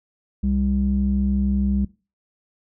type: tone with low-pass filter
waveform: square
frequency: 66.5 Hz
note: C2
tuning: 29 cents sharp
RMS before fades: -21 dBFS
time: 0.43-1.85 s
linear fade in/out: 5 ms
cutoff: 200 Hz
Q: 4.1
effects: noise-tail reverb RT60 0.3 s tail -20 dB re dry